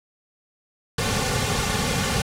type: noise with comb filter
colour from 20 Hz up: pink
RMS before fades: -23 dBFS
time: 0.98-2.22 s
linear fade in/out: 5 ms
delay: 3.1 ms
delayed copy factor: -1
effects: low-pass 9000 Hz 12 dB/octave